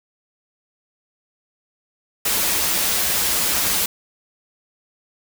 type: noise with comb filter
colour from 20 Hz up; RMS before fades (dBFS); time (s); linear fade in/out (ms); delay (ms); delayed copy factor
white; -20; 2.25-3.86; 5; 7.7; -0.5
effects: none